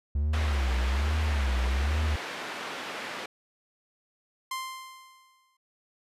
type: tone with vibrato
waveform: triangle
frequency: 69.6 Hz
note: C#2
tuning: 8 cents sharp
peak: -22 dBFS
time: 0.15-2.16 s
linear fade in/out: 5 ms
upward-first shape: sine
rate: 1.2 Hz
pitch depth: 180 cents each way
type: band-pass noise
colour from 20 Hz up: white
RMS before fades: -37 dBFS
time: 0.33-3.26 s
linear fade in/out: 5 ms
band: 230 to 2300 Hz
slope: 12 dB/octave
type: tone with exponential decay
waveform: sawtooth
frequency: 1046.5 Hz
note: C6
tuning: in tune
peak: -26 dBFS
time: 4.51-5.57 s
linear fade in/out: 5 ms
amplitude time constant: 230 ms
effects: resampled to 32000 Hz